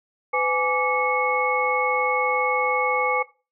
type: tone cluster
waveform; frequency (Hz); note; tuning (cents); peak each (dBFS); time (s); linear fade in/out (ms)
sine; 504 / 836 / 1162 / 2193; B4 / G#5 / D6 / C#7; +35 / +11 / -19 / -19; -25; 0.33-3.23; 10
effects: noise-tail reverb RT60 0.3 s tail -18 dB re dry